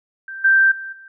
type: tone with level steps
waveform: sine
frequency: 1568 Hz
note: G6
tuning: in tune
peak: -29 / -10 / -28 / -39 dBFS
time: 0.28-1.08 s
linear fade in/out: 2 ms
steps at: 0.44 / 0.71 / 0.92 s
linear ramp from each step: 10 ms
effects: none